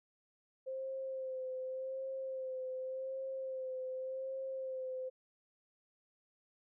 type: tone with vibrato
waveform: sine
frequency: 523.3 Hz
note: C5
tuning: in tune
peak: -38 dBFS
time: 0.66-5.1 s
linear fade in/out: 20 ms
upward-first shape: sine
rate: 0.87 Hz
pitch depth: 27 cents each way
effects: none